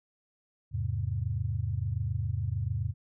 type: chord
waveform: sine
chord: E augmented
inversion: none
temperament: equal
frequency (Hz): 82.41 / 103.83 / 130.81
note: E2 / G#2 / B#2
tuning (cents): 0 / 0 / 0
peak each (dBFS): -34 / -31 / -34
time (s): 0.71-2.94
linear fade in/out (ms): 50
effects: none